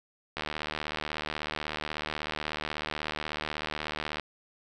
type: click train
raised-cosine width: 0.3 ms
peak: -16 dBFS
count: 293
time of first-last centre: 0.37-4.197 s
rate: 76.3 Hz
effects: none